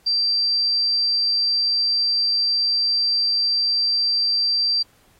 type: tone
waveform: sine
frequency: 4699 Hz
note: D8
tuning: in tune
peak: -17 dBFS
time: 0.06-4.83 s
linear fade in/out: 10 ms
effects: pink hiss -58 dBFS RMS until 5.19 s + AAC 48 kbps